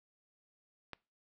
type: click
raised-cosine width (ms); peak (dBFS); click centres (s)
0.3; -26; 0.933
effects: noise-tail reverb RT60 0.3 s tail -24 dB re dry